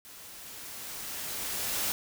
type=noise with level ramp; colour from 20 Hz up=white; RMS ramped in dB=-49 to -30 dBFS; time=0.05-1.92 s; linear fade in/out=0 ms; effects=none